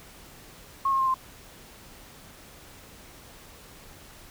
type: tone with pitch steps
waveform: sine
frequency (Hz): 1087 / 1073.3 / 1059.7 / 1046.3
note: C#6 / C6 / C6 / C6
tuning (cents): -34 / +44 / +22 / 0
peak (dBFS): -21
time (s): 0.85-1.142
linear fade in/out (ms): 5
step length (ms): 73
effects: pink hiss -49 dBFS RMS until 4.3 s